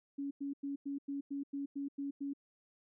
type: tone bursts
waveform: sine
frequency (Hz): 280.2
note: C#4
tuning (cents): +19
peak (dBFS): -36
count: 10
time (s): 0.18-2.335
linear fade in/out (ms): 10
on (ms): 130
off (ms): 95
effects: none